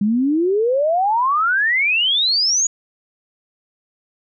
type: exponential sweep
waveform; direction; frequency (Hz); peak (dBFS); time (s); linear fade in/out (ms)
sine; up; 197.9 to 6880; -14; 0.01-2.67; 5
effects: none